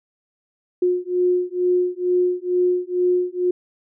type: beating tone pair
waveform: sine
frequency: 358.7 / 360.9 Hz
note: F4 / F#4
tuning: +46 / -43 cents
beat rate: 2.2 Hz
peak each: -20 dBFS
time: 0.82-3.51 s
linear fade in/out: 5 ms
effects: none